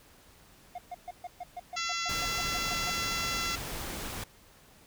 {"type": "tone bursts", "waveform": "triangle", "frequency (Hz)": 714, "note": "F5", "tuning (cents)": 38, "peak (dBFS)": -34, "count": 14, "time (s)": [0.75, 2.902], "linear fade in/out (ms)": 5, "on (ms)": 33, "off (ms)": 130}
{"type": "harmonic tone", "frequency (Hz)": 676, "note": "E5", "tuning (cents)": 43, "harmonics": [2, 3, 4, 5, 6, 7, 8, 9, 10], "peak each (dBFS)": [-36, -38, -39, -40, -41, -41, -42, -43, -43], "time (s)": [1.76, 3.56], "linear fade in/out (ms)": 10}
{"type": "noise", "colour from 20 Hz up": "pink", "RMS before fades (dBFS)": -38, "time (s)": [2.09, 4.24], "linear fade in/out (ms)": 5}
{"effects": ["pink hiss -58 dBFS RMS until 4.86 s"]}